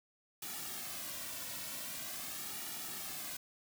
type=noise with flanger; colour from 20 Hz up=white; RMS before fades=-43 dBFS; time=0.42-3.37 s; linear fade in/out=5 ms; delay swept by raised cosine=1.9 to 2.46 ms; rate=0.44 Hz; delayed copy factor=-0.65; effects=none